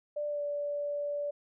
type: tone with pitch glide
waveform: sine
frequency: 590 to 580.2 Hz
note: D5 to D5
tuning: +8 to -21 cents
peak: -31 dBFS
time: 0.16-1.31 s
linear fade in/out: 10 ms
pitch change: -29 cents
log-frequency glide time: 0.27-0.42 s
effects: none